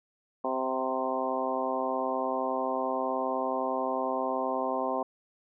harmonic tone with a mistuned harmonic, 130.81 Hz, C3, in tune, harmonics 2 / 3 / 4 / 5 / 6 / 7 / 8, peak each -36 / -37 / -34 / -34 / -35 / -36 / -35 dBFS, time 0.44-5.03 s, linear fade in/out 5 ms, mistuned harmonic 6, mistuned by -26 cents, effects none

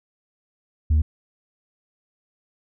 sine tone, 77 Hz, D#2, 17 cents flat, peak -12 dBFS, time 0.9-1.02 s, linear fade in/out 10 ms, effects tanh soft clip ceiling -14 dBFS

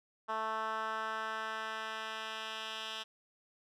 10% pulse tone with band-pass filter sweep, 220 Hz, A3, in tune, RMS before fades -39 dBFS, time 0.28-3.04 s, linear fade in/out 20 ms, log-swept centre 1100 to 3100 Hz, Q 1.8, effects none

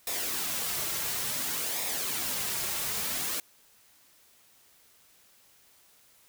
white noise with flanger, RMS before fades -32 dBFS, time 0.07-3.4 s, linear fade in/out 2 ms, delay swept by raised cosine 0.66 to 4.06 ms, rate 0.57 Hz, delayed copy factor -0.5, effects white hiss -61 dBFS RMS until 6.28 s

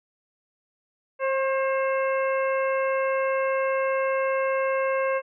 harmonic tone with a mistuned harmonic, 533 Hz, C5, 32 cents sharp, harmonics 1 / 2 / 3 / 4 / 5, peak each -23 / -29 / -33 / -35 / -37 dBFS, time 1.19-5.22 s, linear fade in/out 50 ms, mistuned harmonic 2, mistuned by +16 cents, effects none

